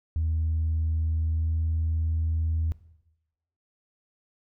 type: tone with pitch glide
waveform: sine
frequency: 79.9 to 80.6 Hz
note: D#2 to E2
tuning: +47 to -38 cents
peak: -22 dBFS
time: 0.16-2.72 s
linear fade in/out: 0 ms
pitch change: +15 cents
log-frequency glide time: 1.34-1.53 s
effects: noise-tail reverb RT60 0.9 s tail -18 dB re dry + tanh soft clip ceiling -20 dBFS